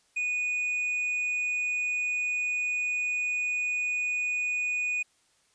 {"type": "tone", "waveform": "triangle", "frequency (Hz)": 2475, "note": "D#7", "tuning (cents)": -10, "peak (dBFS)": -25, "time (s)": [0.16, 5.03], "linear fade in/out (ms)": 10, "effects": ["white hiss -67 dBFS RMS until 5.54 s", "resampled to 22050 Hz"]}